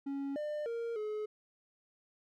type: tone with pitch steps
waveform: triangle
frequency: 277.5 / 599 / 464.9 / 425.7 Hz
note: C#4 / D5 / A#4 / G#4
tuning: +2 / +34 / -5 / +43 cents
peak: -33 dBFS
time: 0.06-1.26 s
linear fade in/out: 10 ms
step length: 300 ms
effects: none